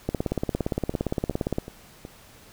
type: two click trains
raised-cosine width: 2 ms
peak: -23 / -11 dBFS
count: 4 / 27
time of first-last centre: 0.94-2.051 / 0.09-1.584 s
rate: 2.7 / 17.4 Hz
effects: pink hiss -51 dBFS RMS until 2.52 s